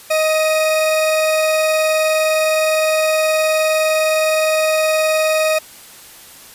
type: tone pair together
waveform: 40% pulse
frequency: 627.1 / 2489 Hz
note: D#5 / D#7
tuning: +13 / 0 cents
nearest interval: 2 octaves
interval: 2387 cents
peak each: -13 / -23 dBFS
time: 0.1-5.59 s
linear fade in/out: 10 ms
effects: white hiss -40 dBFS RMS until 6.54 s + resampled to 32000 Hz